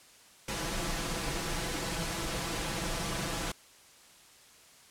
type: noise with comb filter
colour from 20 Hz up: pink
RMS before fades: -34 dBFS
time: 0.48-3.52 s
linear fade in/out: 5 ms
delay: 6 ms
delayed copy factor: +0.6
effects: white hiss -57 dBFS RMS until 4.9 s + low-pass 10000 Hz 12 dB/octave